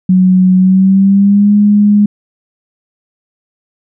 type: tone with pitch glide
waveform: sine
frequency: 185 to 206.5 Hz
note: F#3 to G#3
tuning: 0 to -10 cents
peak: -4 dBFS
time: 0.09-2.06 s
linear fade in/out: 5 ms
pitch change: +190 cents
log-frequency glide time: 0.57-1.54 s
effects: none